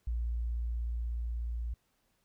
sine tone with level ramp, 58.27 Hz, A#1, in tune, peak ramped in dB -30 to -33 dBFS, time 0.07-1.74 s, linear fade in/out 5 ms, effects pink hiss -75 dBFS RMS until 2.24 s

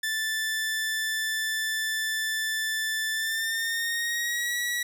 sawtooth tone with pitch glide, 1760 to 1930.4 Hz, A6 to B6, 0 to -40 cents, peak -23 dBFS, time 0.03-4.83 s, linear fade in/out 5 ms, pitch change +160 cents, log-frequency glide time 3.13-4.56 s, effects none

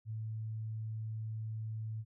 sine tone, 110 Hz, A2, in tune, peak -37 dBFS, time 0.05-2.05 s, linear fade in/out 50 ms, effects none

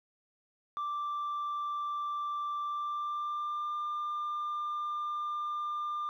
sine tone with pitch glide, 1174.7 to 1197.3 Hz, D6 to D6, 0 to +33 cents, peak -30 dBFS, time 0.77-6.09 s, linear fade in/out 0 ms, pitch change +33 cents, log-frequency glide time 2.63-3.74 s, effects tanh soft clip ceiling -31 dBFS + 12-bit

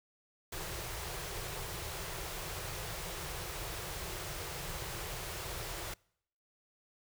pink band-stop noise, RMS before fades -41 dBFS, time 0.52-5.94 s, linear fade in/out 5 ms, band 180 to 320 Hz, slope 96 dB/octave, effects noise-tail reverb RT60 0.7 s tail -26 dB re dry

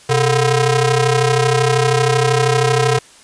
sawtooth ring-modulated tone, 289.2 Hz, D4, 27 cents flat, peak -5 dBFS, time 0.09-2.99 s, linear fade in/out 10 ms, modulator 161 Hz, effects white hiss -44 dBFS RMS until 3.23 s + resampled to 22050 Hz

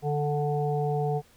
harmonic tone, 147.1 Hz, D3, 3 cents sharp, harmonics 1 / 3 / 5 / 6, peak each -27 / -29 / -31 / -44 dBFS, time 0.02-1.22 s, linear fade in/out 50 ms, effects pink hiss -59 dBFS RMS until 1.36 s

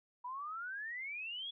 sine exponential sweep, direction up, 964 to 3418 Hz, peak -40 dBFS, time 0.24-1.51 s, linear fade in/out 10 ms, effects none

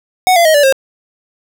square tone with pitch steps, 740 / 682.5 / 629.5 / 580.6 / 535.5 Hz, F#5 / F5 / D#5 / D5 / C5, 0 / -40 / +20 / -20 / +40 cents, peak -7 dBFS, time 0.27-0.725 s, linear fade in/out 0 ms, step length 91 ms, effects none

